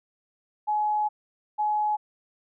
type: tone pair in turn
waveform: sine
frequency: 845 / 845 Hz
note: G#5 / G#5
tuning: +30 / +30 cents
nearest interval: unison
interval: 0 cents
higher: neither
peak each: -22 dBFS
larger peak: neither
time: 0.67-1.09 / 1.58-1.97 s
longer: first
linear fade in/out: 20 ms
effects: none